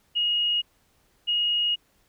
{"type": "tone pair in turn", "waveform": "sine", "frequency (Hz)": [2876, 2876], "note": ["F#7", "F#7"], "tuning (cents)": [-50, -50], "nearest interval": "unison", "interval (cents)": 0, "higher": "neither", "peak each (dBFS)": -21, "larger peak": "neither", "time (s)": [[0.15, 0.62], [1.27, 1.76]], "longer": "second", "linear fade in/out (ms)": 20, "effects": ["pink hiss -65 dBFS RMS until 2.08 s"]}